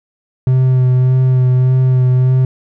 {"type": "tone with vibrato", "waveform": "triangle", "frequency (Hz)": 128.2, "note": "C3", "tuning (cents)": -35, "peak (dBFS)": -6, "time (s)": [0.47, 2.45], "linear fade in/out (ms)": 2, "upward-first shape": "sine", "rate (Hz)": 1.7, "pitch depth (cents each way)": 19, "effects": []}